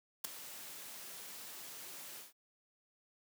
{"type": "noise with ADSR envelope", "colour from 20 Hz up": "white", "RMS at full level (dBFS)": -33, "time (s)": [0.24, 2.33], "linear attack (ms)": 9, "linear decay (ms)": 6, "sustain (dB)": -16, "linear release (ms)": 150, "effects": ["high-pass 150 Hz 12 dB/octave"]}